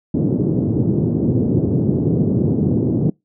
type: band-pass noise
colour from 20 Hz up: pink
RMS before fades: -17 dBFS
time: 0.14-3.1 s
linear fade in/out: 5 ms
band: 110 to 380 Hz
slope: 24 dB/octave
effects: noise-tail reverb RT60 0.2 s tail -26 dB re dry